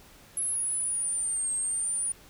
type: linear two-way sweep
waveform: sine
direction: down then up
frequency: 10870 to 8372 to 9600 Hz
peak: -26 dBFS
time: 0.37-2.12 s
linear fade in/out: 2 ms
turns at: 1.54 s
effects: tanh soft clip ceiling -22 dBFS + pink hiss -54 dBFS RMS until 2.29 s